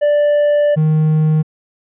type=tone pair in turn; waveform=triangle; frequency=587.3 / 155.56 Hz; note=D5 / D#3; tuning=0 / 0 cents; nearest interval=octave + major seventh; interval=2300 cents; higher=first; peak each=-8 dBFS; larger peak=neither; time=0.01-0.76 / 0.76-1.43 s; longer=first; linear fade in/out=20 ms; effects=resampled to 8000 Hz